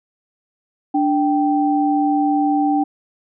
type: tone pair together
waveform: sine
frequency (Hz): 293.7 / 780.7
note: D4 / G5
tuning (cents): 0 / -7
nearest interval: octave + perfect fourth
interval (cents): 1693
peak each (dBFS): -16 / -18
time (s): 0.94-2.84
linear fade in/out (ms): 10
effects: none